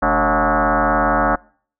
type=tone with frequency modulation; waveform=sine; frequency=288 Hz; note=D4; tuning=34 cents flat; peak=-13 dBFS; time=0.02-1.36 s; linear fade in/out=10 ms; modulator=167 Hz; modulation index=7.3; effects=noise-tail reverb RT60 0.5 s tail -25 dB re dry